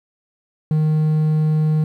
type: tone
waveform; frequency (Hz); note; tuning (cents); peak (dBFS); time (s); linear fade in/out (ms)
triangle; 154.8; D#3; -9; -12; 0.71-1.84; 2
effects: 9-bit